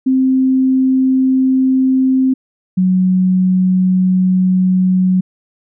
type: tone pair in turn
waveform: sine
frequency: 261.6 / 184.98 Hz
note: C4 / F#3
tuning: 0 / 0 cents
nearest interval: tritone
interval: 600 cents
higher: first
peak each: -9 dBFS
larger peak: neither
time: 0.06-2.34 / 2.77-5.21 s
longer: second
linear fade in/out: 10 ms
effects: none